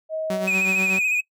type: tone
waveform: sine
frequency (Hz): 633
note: D#5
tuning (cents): +30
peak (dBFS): -24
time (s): 0.09-0.49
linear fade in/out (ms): 50
type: tone with tremolo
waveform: sawtooth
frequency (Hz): 189.3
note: F#3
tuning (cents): +40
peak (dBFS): -20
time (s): 0.3-0.99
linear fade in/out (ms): 2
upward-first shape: sine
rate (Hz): 8.2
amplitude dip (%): 55
type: tone with vibrato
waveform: triangle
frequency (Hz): 2489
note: D#7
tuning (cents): 0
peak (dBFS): -17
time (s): 0.47-1.21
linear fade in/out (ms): 10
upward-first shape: sine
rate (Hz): 14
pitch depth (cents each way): 43
effects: noise-tail reverb RT60 0.1 s tail -22 dB re dry